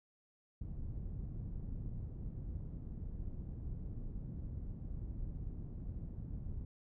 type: low-pass noise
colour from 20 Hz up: pink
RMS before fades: -43 dBFS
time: 0.61-6.65 s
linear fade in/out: 5 ms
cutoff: 160 Hz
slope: 12 dB/octave
effects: none